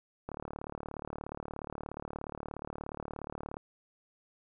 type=click train; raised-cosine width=1 ms; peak=-25 dBFS; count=122; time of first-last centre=0.29-3.569 s; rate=36.9 Hz; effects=none